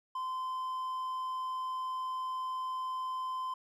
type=tone; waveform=triangle; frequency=1031 Hz; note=C6; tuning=26 cents flat; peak=-32 dBFS; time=0.15-3.54 s; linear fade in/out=5 ms; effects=none